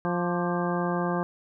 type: harmonic tone with a mistuned harmonic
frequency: 175.7 Hz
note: F3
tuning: 11 cents sharp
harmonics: 1 / 2 / 3 / 4 / 5 / 6 / 7 / 9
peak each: -28 / -31 / -33 / -34 / -35 / -36 / -36 / -38 dBFS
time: 0.05-1.23 s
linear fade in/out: 0 ms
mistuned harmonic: 7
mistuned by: -68 cents
effects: none